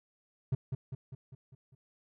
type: tone with echo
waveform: triangle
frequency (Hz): 130.81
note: C3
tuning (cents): 0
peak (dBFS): -24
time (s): 0.52-0.55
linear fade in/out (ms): 5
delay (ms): 200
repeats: 6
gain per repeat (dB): -5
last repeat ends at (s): 1.75
effects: none